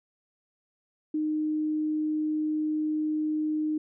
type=tone; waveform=sine; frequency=307.4 Hz; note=D#4; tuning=21 cents flat; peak=-25 dBFS; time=1.14-3.78 s; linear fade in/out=5 ms; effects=none